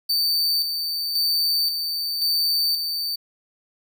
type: tone with tremolo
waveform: 45% pulse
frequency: 4579 Hz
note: D8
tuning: 45 cents flat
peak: -18 dBFS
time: 0.09-3.16 s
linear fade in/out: 10 ms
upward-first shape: square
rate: 0.94 Hz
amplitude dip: 45%
effects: none